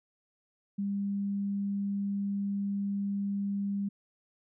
sine tone, 200 Hz, G3, 35 cents sharp, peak -29 dBFS, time 0.78-3.89 s, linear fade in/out 10 ms, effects none

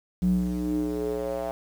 square tone with band-pass filter sweep, 60.6 Hz, B1, 32 cents flat, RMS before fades -27 dBFS, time 0.22-1.51 s, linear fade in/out 0 ms, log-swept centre 170 to 680 Hz, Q 4.9, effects 8-bit

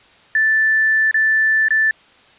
sine tone with dropouts, 1760 Hz, A6, in tune, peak -12 dBFS, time 0.35-1.91 s, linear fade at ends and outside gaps 2 ms, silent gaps 1.112-1.143 / 1.684-1.706 s, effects white hiss -49 dBFS RMS until 2.38 s + resampled to 8000 Hz

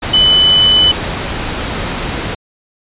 sine tone in noise, 3000 Hz, F#7, 23 cents sharp, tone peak -6 dBFS, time 0.13-0.92 s, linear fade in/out 10 ms, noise pink, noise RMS -19 dBFS, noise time 0.02-2.35 s, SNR +10 dB, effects resampled to 8000 Hz

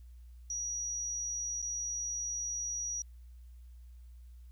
sine tone with dropouts, 5790 Hz, F#8, 38 cents flat, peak -34 dBFS, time 0.5-3.02 s, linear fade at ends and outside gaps 2 ms, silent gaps 1.618-1.625 s, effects added 60 Hz sine -49 dBFS peak until 4.51 s + white hiss -75 dBFS RMS until 4.51 s

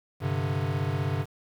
square chord, G suspended fourth, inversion none, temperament equal, 98 / 130.81 / 146.83 Hz, G2 / C3 / D3, 0 / 0 / 0 cents, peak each -31 dBFS, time 0.2-1.26 s, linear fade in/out 50 ms, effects low-pass 3000 Hz 12 dB/octave + 8-bit

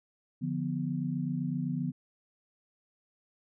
sine chord, B diminished, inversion first, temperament equal, 146.83 / 174.61 / 246.9 Hz, D3 / F3 / B3, 0 / 0 / 0 cents, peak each -34 dBFS, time 0.41-1.92 s, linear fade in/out 20 ms, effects none

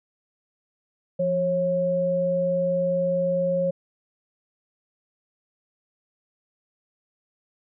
sine tone pair together, 173.4 / 544.8 Hz, F3 / C#5, -12 / -30 cents, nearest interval octave + minor sixth, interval 1982 cents, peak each -28 / -21 dBFS, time 1.19-3.71 s, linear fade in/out 10 ms, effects none

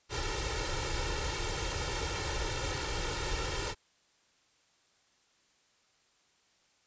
pink noise with comb filter, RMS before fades -34 dBFS, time 0.09-3.75 s, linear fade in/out 50 ms, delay 2.2 ms, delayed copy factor +0.95, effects white hiss -69 dBFS RMS until 6.86 s + resampled to 16000 Hz

